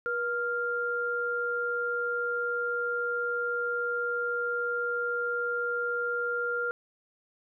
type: tone pair together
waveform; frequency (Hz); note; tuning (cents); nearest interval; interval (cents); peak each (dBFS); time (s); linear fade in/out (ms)
sine; 480.7 / 1396.9; B4 / F6; -47 / 0; octave + tritone; 1847; -32 / -29; 0.06-6.71; 0
effects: none